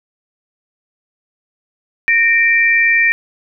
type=tone pair together; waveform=sine; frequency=1840.3 / 2349 Hz; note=A#6 / D7; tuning=-23 / 0 cents; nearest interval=major third; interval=423 cents; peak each=-12 dBFS; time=2.08-3.12 s; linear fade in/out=0 ms; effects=none